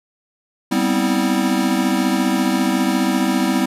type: chord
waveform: square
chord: C major seventh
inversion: second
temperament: equal with one note detuned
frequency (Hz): 196 / 246.9 / 261.6 / 322.7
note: G3 / B3 / C4 / E4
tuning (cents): 0 / 0 / 0 / -37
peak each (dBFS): -22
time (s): 0.71-3.66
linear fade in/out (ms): 10
effects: resampled to 32000 Hz